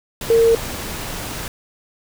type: tone in noise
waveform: sine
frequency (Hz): 458.1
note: A#4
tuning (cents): -30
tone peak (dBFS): -10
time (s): 0.3-0.55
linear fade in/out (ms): 2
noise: pink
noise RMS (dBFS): -28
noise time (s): 0.21-1.48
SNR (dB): +15
effects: none